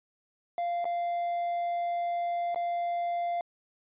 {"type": "tone with dropouts", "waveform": "triangle", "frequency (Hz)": 694, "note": "F5", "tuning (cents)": -11, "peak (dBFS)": -26, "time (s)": [0.58, 3.41], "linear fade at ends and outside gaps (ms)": 1, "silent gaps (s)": [[0.844, 0.853], [2.546, 2.559]], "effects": ["resampled to 8000 Hz"]}